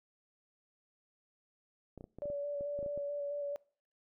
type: clicks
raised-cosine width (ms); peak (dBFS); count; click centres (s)
2; -34; 11; 1.977 / 2.009 / 2.041 / 2.186 / 2.256 / 2.301 / 2.609 / 2.79 / 2.828 / 2.862 / 2.976
type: tone with vibrato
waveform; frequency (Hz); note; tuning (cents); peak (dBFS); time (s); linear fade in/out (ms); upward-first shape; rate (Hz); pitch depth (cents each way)
sine; 575; D5; -37; -35; 2.22-3.56; 0; square; 4.6; 14
effects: noise-tail reverb RT60 0.5 s tail -24 dB re dry